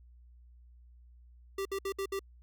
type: tone bursts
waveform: square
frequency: 391.2 Hz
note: G4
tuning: 4 cents flat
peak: -33 dBFS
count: 5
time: 1.58-2.193 s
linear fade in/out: 5 ms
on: 73 ms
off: 62 ms
effects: added 60 Hz sine -54 dBFS peak until 2.42 s